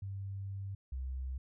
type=tone pair in turn; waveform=sine; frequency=98 / 65.01 Hz; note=G2 / C2; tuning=0 / -11 cents; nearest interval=perfect fifth; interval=711 cents; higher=first; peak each=-38 / -36 dBFS; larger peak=second; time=0.02-0.75 / 0.92-1.38 s; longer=first; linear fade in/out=5 ms; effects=none